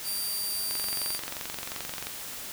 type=tone; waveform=10% pulse; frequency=4699 Hz; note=D8; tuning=in tune; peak=-23 dBFS; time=0.03-1.2 s; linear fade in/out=50 ms
type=click train; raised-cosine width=0.2 ms; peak=-17 dBFS; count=32; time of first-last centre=0.71-2.07 s; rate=22.8 Hz
effects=white hiss -39 dBFS RMS until 2.52 s